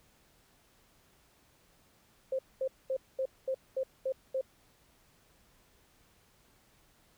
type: tone bursts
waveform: sine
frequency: 527 Hz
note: C5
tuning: 12 cents sharp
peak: -29 dBFS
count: 8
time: 2.32-4.412 s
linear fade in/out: 5 ms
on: 69 ms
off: 220 ms
effects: pink hiss -66 dBFS RMS until 7.17 s